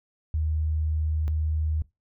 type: tone pair in turn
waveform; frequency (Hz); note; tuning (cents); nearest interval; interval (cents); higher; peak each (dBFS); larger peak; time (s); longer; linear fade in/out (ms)
sine; 77.78 / 77.78; D#2 / D#2; 0 / 0; unison; 0; neither; -23; neither; 0.34-1.28 / 1.28-1.82; first; 0
effects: noise-tail reverb RT60 0.2 s tail -20 dB re dry